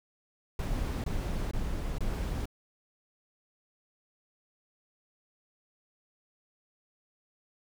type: noise bursts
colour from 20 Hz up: brown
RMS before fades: -32 dBFS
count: 4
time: 0.59-2.456 s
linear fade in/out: 2 ms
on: 450 ms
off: 22 ms
effects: none